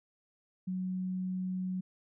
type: tone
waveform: sine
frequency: 185 Hz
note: F#3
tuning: in tune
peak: -32 dBFS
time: 0.67-1.81 s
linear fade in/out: 10 ms
effects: none